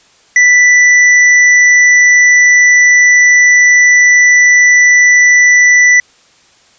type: tone with tanh clipping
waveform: triangle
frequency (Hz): 1975.5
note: B6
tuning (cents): 0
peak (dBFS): -5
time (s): 0.36-6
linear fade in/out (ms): 2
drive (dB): 15
effects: white hiss -47 dBFS RMS until 6.78 s + resampled to 16000 Hz